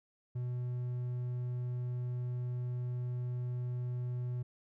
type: tone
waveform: triangle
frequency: 123.47 Hz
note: B2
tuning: in tune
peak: -32 dBFS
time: 0.35-4.43 s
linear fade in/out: 10 ms
effects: none